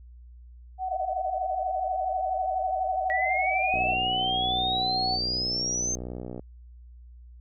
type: tone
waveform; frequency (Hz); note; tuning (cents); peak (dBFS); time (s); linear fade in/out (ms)
sine; 750; F#5; +23; -27; 0.78-5.19; 50
type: tone with vibrato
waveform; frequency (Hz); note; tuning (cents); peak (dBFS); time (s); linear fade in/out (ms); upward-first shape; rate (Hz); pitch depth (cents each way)
sine; 676; E5; +43; -30; 0.88-3.94; 5; sine; 12; 180
type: exponential sweep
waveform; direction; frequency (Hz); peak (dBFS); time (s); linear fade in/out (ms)
sine; up; 1917 to 6340; -26; 3.1-5.95; 0
type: click train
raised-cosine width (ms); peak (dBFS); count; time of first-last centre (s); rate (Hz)
2; -23; 164; 3.74-6.395; 61.4
effects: added 60 Hz sine -45 dBFS peak until 7.4 s